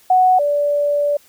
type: tone pair in turn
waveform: sine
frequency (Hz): 740 / 580.8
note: F#5 / D5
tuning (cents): 0 / -19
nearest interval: major third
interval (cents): 419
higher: first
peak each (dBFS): -9 / -14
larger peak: first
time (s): 0.1-0.39 / 0.39-1.17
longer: second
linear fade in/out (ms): 5
effects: white hiss -51 dBFS RMS until 1.28 s